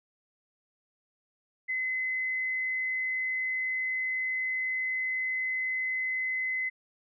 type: tone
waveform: sine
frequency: 2038 Hz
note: C7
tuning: 46 cents flat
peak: -28 dBFS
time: 1.68-6.7 s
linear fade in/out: 20 ms
effects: none